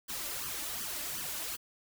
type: noise with flanger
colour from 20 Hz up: white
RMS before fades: -38 dBFS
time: 0.08-1.57 s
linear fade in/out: 20 ms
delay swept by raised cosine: 0.64 to 3.44 ms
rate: 2.7 Hz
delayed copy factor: +0.8
effects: none